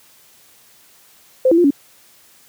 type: tone with pitch steps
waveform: sine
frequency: 517 / 333.6 / 350.7 / 280.8 Hz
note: C5 / E4 / F4 / C#4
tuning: -21 / +21 / +7 / +22 cents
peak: -9 dBFS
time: 1.45-1.706 s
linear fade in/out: 5 ms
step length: 64 ms
effects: white hiss -50 dBFS RMS until 2.48 s + high-pass 60 Hz 12 dB/octave